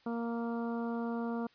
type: harmonic tone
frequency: 233.1 Hz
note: A#3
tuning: in tune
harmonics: 1 / 2 / 3 / 4 / 5 / 6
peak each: -34 / -40 / -44 / -46 / -48 / -50 dBFS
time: 0.06-1.47 s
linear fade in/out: 5 ms
effects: white hiss -65 dBFS RMS until 1.54 s + resampled to 11025 Hz